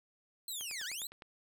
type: linear two-way sweep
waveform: 15% pulse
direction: down then up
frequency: 4186 to 1431 to 4186 Hz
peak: -32 dBFS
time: 0.48-1.07 s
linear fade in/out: 2 ms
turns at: 0.85 s
type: click train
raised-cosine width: 0.3 ms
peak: -33 dBFS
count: 7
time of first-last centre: 0.61-1.222 s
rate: 9.81 Hz
effects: none